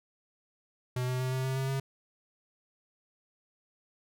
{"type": "tone with pitch steps", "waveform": "square", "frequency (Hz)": [125.7, 127.23, 128.79, 130.36, 131.95, 133.56, 135.19], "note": ["B2", "C3", "C3", "C3", "C3", "C3", "C#3"], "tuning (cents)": [31, -48, -27, -6, 15, 36, -43], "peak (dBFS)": -30, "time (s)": [0.96, 1.8], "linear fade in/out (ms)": 5, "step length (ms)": 120, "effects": []}